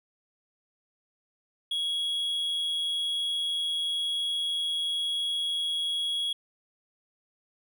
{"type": "tone with amplitude modulation", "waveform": "triangle", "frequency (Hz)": 3327, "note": "G#7", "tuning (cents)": 2, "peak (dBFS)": -24, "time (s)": [1.71, 6.33], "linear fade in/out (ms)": 5, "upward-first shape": "sine", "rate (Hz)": 163, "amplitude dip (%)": 30, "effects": []}